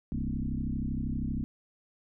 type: tone with frequency modulation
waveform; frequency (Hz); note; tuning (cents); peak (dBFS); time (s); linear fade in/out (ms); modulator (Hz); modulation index
sine; 138.59; C#3; 0; -29; 0.12-1.44; 0; 32.7; 3.9
effects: none